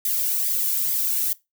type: noise with flanger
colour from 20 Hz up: violet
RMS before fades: -23 dBFS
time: 0.05-1.33 s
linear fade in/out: 2 ms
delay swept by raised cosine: 0.71 to 1.59 ms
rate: 2.3 Hz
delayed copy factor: -0.6
effects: noise-tail reverb RT60 0.2 s tail -20 dB re dry